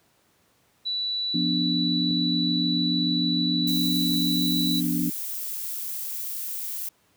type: tone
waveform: sine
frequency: 3951 Hz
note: B7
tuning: in tune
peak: -25 dBFS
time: 0.85-4.81 s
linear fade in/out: 20 ms
type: chord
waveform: sine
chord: B diminished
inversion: second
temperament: equal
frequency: 174.61 / 246.9 / 293.7 Hz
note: F3 / B3 / D4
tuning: 0 / 0 / 0 cents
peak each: -27 dBFS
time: 1.34-5.1 s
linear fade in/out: 5 ms
type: clicks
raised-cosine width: 3 ms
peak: -23 / -29 / -30 dBFS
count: 3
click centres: 2.108 / 4.116 / 4.383 s
type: noise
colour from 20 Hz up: violet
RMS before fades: -32 dBFS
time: 3.67-6.89 s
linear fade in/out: 5 ms
effects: pink hiss -64 dBFS RMS until 7.16 s + high-pass 100 Hz 12 dB/octave